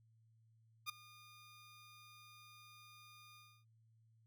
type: tone with ADSR envelope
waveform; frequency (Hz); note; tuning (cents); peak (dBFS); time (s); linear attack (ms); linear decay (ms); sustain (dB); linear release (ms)
15% pulse; 1215; D#6; -42; -32; 0.86-3.65; 34; 7; -21; 290
effects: added 112 Hz sine -68 dBFS peak until 4.26 s